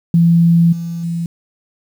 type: tone with level steps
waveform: sine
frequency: 168.8 Hz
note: E3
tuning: 41 cents sharp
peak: -7 / -20 / -17 dBFS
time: 0.14-1.26 s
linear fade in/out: 2 ms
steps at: 0.72 / 1.03 s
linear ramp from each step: 10 ms
effects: 7-bit